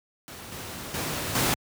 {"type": "noise with level steps", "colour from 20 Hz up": "pink", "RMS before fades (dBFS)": [-41, -37, -30, -23], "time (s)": [0.28, 1.54], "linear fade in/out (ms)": 0, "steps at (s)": [0.52, 0.94, 1.35], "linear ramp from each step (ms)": 2, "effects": ["high-pass 80 Hz 12 dB/octave"]}